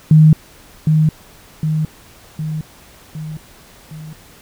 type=tone with echo; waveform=sine; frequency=155.56 Hz; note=D#3; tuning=in tune; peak=-4 dBFS; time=0.11-0.33 s; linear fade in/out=2 ms; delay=760 ms; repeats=5; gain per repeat=-5 dB; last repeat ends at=4.13 s; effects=pink hiss -44 dBFS RMS until 4.41 s